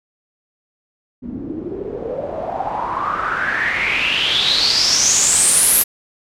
white noise with low-pass filter sweep, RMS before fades -18 dBFS, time 1.22-5.84 s, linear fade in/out 20 ms, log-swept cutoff 240 to 12000 Hz, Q 7.6, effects none

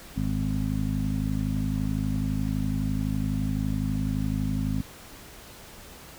harmonic tone with a mistuned harmonic, 51.9 Hz, G#1, in tune, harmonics 1 / 2 / 3 / 4 / 5, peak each -31 / -31 / -31 / -31 / -31 dBFS, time 0.16-4.82 s, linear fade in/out 10 ms, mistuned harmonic 1, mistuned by -58 cents, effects pink hiss -46 dBFS RMS until 6.18 s

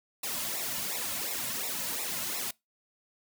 white noise with flanger, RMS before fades -34 dBFS, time 0.23-2.51 s, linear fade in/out 5 ms, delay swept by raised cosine 0.63 to 2.63 ms, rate 2.8 Hz, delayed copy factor -0.9, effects noise-tail reverb RT60 0.2 s tail -24 dB re dry

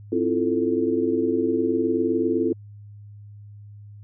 sine chord, F major seventh, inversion second, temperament equal, 261.6 / 329.6 / 349.2 / 440 Hz, C4 / E4 / F4 / A4, 0 / 0 / 0 / 0 cents, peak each -25 dBFS, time 0.12-2.53 s, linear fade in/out 5 ms, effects added 103 Hz sine -40 dBFS peak until 4.03 s

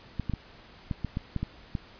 clicks, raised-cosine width 5 ms, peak -17 dBFS, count 9, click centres 0.197 / 0.297 / 0.337 / 0.912 / 1.047 / 1.171 / 1.363 / 1.43 / 1.752 s, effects pink hiss -52 dBFS RMS until 1.99 s + resampled to 11025 Hz

